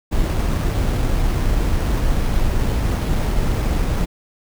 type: noise with sample-and-hold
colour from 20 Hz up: brown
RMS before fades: -18 dBFS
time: 0.11-4.06 s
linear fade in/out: 20 ms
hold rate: 7350 Hz
effects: none